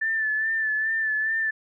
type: tone with vibrato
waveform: sine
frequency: 1760 Hz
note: A6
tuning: in tune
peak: -22 dBFS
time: 0.01-1.51 s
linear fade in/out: 10 ms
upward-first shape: sine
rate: 2.4 Hz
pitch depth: 36 cents each way
effects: none